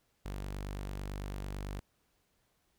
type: tone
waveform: sawtooth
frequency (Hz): 49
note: G1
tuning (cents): 0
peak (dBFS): -34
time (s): 0.25-1.8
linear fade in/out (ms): 10
effects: pink hiss -75 dBFS RMS until 2.78 s